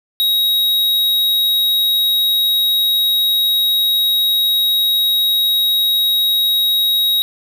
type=tone; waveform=square; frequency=3802 Hz; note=A#7; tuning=33 cents sharp; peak=-13 dBFS; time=0.2-7.22 s; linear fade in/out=0 ms; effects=7-bit